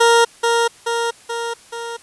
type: tone with echo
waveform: 20% pulse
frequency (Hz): 466.2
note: A#4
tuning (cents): 0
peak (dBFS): -5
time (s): 0-0.25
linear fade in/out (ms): 10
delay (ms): 430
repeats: 4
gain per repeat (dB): -4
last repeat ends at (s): 1.97
effects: white hiss -46 dBFS RMS until 2.02 s + resampled to 24000 Hz